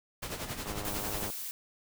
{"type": "noise with tremolo", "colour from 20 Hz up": "pink", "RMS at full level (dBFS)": -36, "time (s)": [0.22, 1.29], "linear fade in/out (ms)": 10, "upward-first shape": "sine", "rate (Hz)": 11, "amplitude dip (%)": 60}
{"type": "click train", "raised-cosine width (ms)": 1, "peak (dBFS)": -27, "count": 67, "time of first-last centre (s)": [0.66, 1.301], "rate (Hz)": 103}
{"type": "noise", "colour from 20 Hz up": "blue", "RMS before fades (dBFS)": -39, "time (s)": [0.85, 1.51], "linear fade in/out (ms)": 0}
{"effects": []}